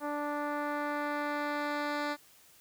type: tone with low-pass filter sweep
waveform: 10% pulse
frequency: 293.2 Hz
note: D4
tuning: 3 cents flat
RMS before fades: -34 dBFS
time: 0-2.17 s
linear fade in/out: 50 ms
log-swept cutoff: 1100 to 4400 Hz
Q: 0.85
effects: white hiss -60 dBFS RMS until 2.6 s